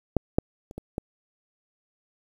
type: clicks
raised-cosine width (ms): 2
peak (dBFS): -7 / -6 / -28 / -22 / -15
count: 5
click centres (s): 0.167 / 0.385 / 0.711 / 0.78 / 0.981
effects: 8-bit